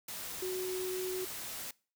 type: tone in noise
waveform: sine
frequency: 370 Hz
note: F#4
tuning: in tune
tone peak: -34 dBFS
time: 0.42-1.25 s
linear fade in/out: 5 ms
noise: white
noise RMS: -42 dBFS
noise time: 0.08-1.71 s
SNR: +5 dB
effects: noise-tail reverb RT60 0.4 s tail -24 dB re dry